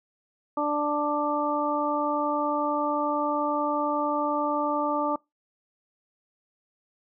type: harmonic tone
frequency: 294.8 Hz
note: D4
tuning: 7 cents sharp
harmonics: 1 / 2 / 3 / 4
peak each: -29 / -29 / -29 / -29 dBFS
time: 0.57-5.16 s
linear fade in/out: 5 ms
effects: noise-tail reverb RT60 0.2 s tail -24 dB re dry